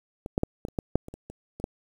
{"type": "clicks", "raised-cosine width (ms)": 2, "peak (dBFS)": [-21, -10, -10, -17, -29, -14, -7, -26, -27, -27, -26, -14], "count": 12, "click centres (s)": [0.261, 0.379, 0.434, 0.651, 0.685, 0.788, 0.956, 1.084, 1.14, 1.3, 1.6, 1.641], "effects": ["8-bit"]}